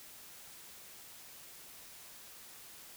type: silence
effects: white hiss -53 dBFS RMS until 2.96 s